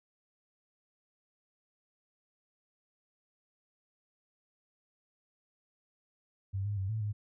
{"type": "tone with pitch steps", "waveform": "sine", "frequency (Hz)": [97.4, 102.9, 95.9, 110.1, 104.4], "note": ["G2", "G#2", "G2", "A2", "G#2"], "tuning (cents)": [-11, -16, -37, 2, 10], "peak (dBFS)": -31, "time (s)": [6.53, 7.13], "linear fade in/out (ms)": 20, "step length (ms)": 120, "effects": []}